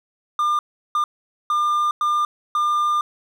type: tone bursts at uneven times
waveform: triangle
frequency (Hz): 1201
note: D6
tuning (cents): +38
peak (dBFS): -15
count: 5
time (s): 0.39-0.59 / 0.95-1.04 / 1.5-1.91 / 2.01-2.25 / 2.55-3.01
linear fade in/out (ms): 2
effects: none